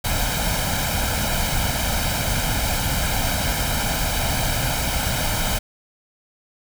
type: noise with comb filter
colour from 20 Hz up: pink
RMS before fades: -22 dBFS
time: 0.04-5.59 s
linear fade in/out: 10 ms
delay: 1.3 ms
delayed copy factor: +0.7
effects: none